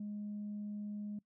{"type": "tone", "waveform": "sine", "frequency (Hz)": 207.7, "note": "G#3", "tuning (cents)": 0, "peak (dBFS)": -38, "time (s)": [0, 1.19], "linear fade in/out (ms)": 5, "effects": ["noise-tail reverb RT60 0.1 s tail -22 dB re dry", "tanh soft clip ceiling -36 dBFS"]}